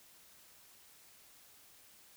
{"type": "silence", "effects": ["white hiss -61 dBFS RMS until 2.16 s"]}